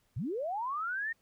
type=linear sweep; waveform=sine; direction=up; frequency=86.9 to 1864.7 Hz; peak=-32 dBFS; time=0.16-1.13 s; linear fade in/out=10 ms; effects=pink hiss -73 dBFS RMS until 1.21 s